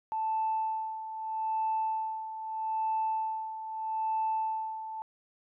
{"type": "tone with tremolo", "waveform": "sine", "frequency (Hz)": 880, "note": "A5", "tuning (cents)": 0, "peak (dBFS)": -26, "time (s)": [0.12, 5.02], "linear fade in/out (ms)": 0, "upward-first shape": "sine", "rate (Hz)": 0.79, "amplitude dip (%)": 70, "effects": ["tanh soft clip ceiling -22 dBFS"]}